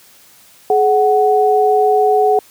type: tone pair together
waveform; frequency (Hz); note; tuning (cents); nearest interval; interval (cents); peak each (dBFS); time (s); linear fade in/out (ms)
sine; 423.4 / 743.6; G#4 / F#5; +33 / +8; minor seventh; 975; -12; 0.7-2.39; 2
effects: white hiss -46 dBFS RMS until 2.5 s + high-pass 60 Hz 12 dB/octave